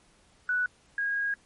sine tone pair in turn, 1480 / 1637.1 Hz, F#6 / G#6, 0 / -25 cents, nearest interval major second, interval 175 cents, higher second, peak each -24 / -26 dBFS, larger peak first, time 0.49-0.66 / 0.98-1.34 s, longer second, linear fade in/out 2 ms, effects pink hiss -62 dBFS RMS until 1.45 s + MP3 48 kbps

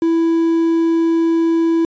triangle tone with quantisation, 330.5 Hz, E4, 5 cents sharp, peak -10 dBFS, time 0.02-1.85 s, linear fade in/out 2 ms, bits 6, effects resampled to 16000 Hz

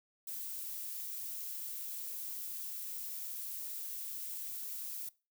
violet noise, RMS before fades -42 dBFS, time 0.27-5.09 s, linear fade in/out 5 ms, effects noise-tail reverb RT60 0.3 s tail -21 dB re dry

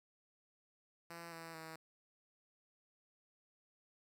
5% pulse tone with pitch steps, 168.9 / 164.76 / 160.71 Hz, E3 / E3 / E3, +42 / -1 / -44 cents, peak -37 dBFS, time 1.1-1.76 s, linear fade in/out 5 ms, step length 220 ms, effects none

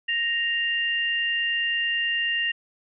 sine tone pair together, 1864.8 / 2794 Hz, A#6 / F7, 0 / 0 cents, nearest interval perfect fifth, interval 700 cents, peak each -25 dBFS, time 0.08-2.52 s, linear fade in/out 10 ms, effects none

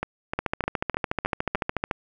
two click trains, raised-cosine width 0.5 ms, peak -9 / -12 dBFS, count 22 / 6, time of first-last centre 0.39-1.912 / 0.03-1.554 s, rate 13.8 / 3.28 Hz, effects none

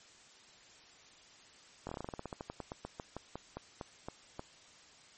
slowing click train, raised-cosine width 1 ms, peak -26 dBFS, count 24, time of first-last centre 1.87-4.394 s, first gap 21 ms, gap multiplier 1.13, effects white hiss -59 dBFS RMS until 5.17 s + MP3 32 kbps

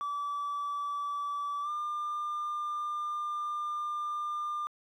triangle tone with pitch glide, 1154 to 1199.5 Hz, D6 to D6, -31 to +36 cents, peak -29 dBFS, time 0.01-4.67 s, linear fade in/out 0 ms, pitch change +67 cents, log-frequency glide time 1.62-1.7 s, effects tanh soft clip ceiling -27 dBFS

